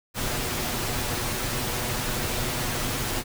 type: noise with comb filter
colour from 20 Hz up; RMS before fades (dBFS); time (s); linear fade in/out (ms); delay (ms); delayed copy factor
pink; -28; 0.14-3.24; 50; 8.2; +0.5
effects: none